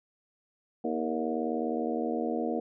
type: harmonic tone with a mistuned harmonic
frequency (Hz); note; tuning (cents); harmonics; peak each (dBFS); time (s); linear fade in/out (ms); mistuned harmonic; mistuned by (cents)
79.5; D#2; +38; 3 / 4 / 5 / 6 / 7 / 8 / 9; -33 / -34 / -40 / -34 / -40 / -39 / -37; 0.84-2.6; 5; 6; -43
effects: none